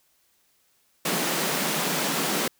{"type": "high-pass noise", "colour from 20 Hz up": "pink", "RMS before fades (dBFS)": -26, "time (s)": [1.05, 2.48], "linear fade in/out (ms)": 5, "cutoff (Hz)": 150, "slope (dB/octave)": 96, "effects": ["white hiss -66 dBFS RMS until 2.59 s"]}